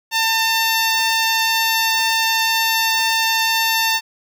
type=tone; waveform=10% pulse; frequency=899 Hz; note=A5; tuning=37 cents sharp; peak=-7 dBFS; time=0.11-4.01 s; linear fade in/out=50 ms; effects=none